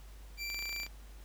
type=tone; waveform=25% pulse; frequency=2349 Hz; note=D7; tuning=in tune; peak=-33 dBFS; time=0.37-0.88 s; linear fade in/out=50 ms
type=clicks; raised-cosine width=0.2 ms; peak=-28 dBFS; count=11; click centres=0.501 / 0.545 / 0.591 / 0.625 / 0.656 / 0.693 / 0.728 / 0.763 / 0.8 / 0.833 / 0.865 s
effects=added 50 Hz sine -48 dBFS peak until 1.24 s + pink hiss -60 dBFS RMS until 1.24 s